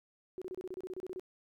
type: tone bursts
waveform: sine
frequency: 370 Hz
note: F#4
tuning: in tune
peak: -38 dBFS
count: 13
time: 0.38-1.196 s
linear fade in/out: 0 ms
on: 36 ms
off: 29 ms
effects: 13-bit